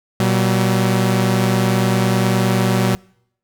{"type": "tone pair together", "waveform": "sawtooth", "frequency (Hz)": [119.81, 190], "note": ["A#2", "F#3"], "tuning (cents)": [48, 46], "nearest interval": "minor sixth", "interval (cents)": 798, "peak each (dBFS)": -13, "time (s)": [0.2, 2.95], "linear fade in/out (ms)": 0, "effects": ["noise-tail reverb RT60 0.7 s tail -26 dB re dry"]}